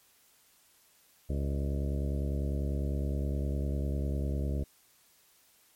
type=harmonic tone with a mistuned harmonic; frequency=69.9 Hz; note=C#2; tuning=15 cents sharp; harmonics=1 / 2 / 3 / 4 / 5 / 6 / 7 / 8 / 9; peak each=-30 / -36 / -40 / -42 / -44 / -46 / -47 / -48 / -49 dBFS; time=1.29-4.64 s; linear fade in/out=10 ms; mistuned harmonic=8; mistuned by=+59 cents; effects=white hiss -64 dBFS RMS until 5.75 s + MP3 64 kbps